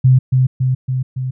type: tone with echo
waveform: sine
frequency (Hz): 129.2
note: C3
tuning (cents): -21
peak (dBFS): -6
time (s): 0.04-0.19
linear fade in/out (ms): 10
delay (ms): 280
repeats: 4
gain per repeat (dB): -3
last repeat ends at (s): 1.31
effects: none